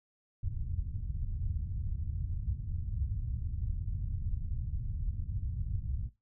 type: low-pass noise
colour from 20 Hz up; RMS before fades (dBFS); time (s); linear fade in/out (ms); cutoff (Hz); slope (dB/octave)
white; -35; 0.43-6.09; 5; 100; 24
effects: noise-tail reverb RT60 0.2 s tail -17 dB re dry